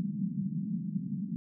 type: band-pass noise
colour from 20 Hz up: white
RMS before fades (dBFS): -34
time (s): 0-1.36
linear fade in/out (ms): 0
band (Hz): 160 to 210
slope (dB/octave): 48
effects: none